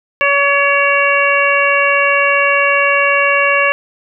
harmonic tone with a mistuned harmonic, 565 Hz, C#5, 33 cents sharp, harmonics 1 / 2 / 3 / 4 / 5, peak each -16 / -16 / -16 / -16 / -16 dBFS, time 0.21-3.72 s, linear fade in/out 0 ms, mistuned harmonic 5, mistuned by -48 cents, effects none

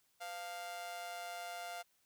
sawtooth tone with amplitude modulation, 698.5 Hz, F5, in tune, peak -36 dBFS, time 0.2-1.83 s, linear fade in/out 20 ms, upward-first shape sine, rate 190 Hz, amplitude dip 65%, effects white hiss -75 dBFS RMS until 2.05 s

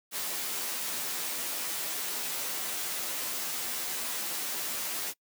white noise with comb filter, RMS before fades -34 dBFS, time 0.11-5.14 s, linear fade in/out 50 ms, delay 12 ms, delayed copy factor +0.65, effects noise-tail reverb RT60 0.1 s tail -24 dB re dry + high-pass 200 Hz 12 dB/octave

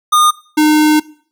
square tone pair in turn, 1221 / 305.2 Hz, D#6 / D#4, -33 / -33 cents, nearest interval 2 octaves, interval 2400 cents, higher first, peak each -8 dBFS, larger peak neither, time 0.12-0.31 / 0.57-1 s, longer second, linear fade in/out 10 ms, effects noise-tail reverb RT60 0.5 s tail -20 dB re dry

